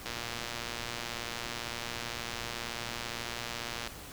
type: click train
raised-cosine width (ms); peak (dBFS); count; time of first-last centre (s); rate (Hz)
0.2; -19; 451; 0.06-3.874; 118
effects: pink hiss -46 dBFS RMS until 4.12 s